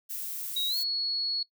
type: noise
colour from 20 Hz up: violet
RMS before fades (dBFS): -36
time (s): 0.09-0.84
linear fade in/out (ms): 20
type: tone with pitch glide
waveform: sine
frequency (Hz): 3818 to 4360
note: A#7 to C#8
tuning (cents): +41 to -29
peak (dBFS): -27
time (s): 0.56-1.43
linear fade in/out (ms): 5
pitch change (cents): +230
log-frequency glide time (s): 0.68-0.77
effects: noise-tail reverb RT60 0.1 s tail -20 dB re dry